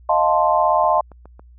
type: chord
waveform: sine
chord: F dominant seventh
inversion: third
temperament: equal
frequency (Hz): 622.3 / 698.5 / 880 / 1046.5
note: Eb5 / F5 / A5 / C6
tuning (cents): 0 / 0 / 0 / 0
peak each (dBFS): -19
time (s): 0.09-1.01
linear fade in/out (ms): 5
type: click train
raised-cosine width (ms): 1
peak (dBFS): -28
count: 5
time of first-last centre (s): 0.84-1.395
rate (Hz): 7.21
effects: added 60 Hz sine -43 dBFS peak until 1.58 s